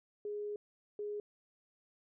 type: tone bursts at uneven times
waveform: sine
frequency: 415.3 Hz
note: G#4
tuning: in tune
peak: -37 dBFS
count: 2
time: 0.25-0.56 / 0.99-1.2 s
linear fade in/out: 2 ms
effects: none